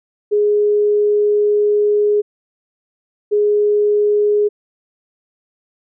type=tone pair in turn; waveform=sine; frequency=416 / 416 Hz; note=G#4 / G#4; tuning=+3 / +3 cents; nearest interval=unison; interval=0 cents; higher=neither; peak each=-11 dBFS; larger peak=neither; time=0.31-2.22 / 3.31-4.49 s; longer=first; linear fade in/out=20 ms; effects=none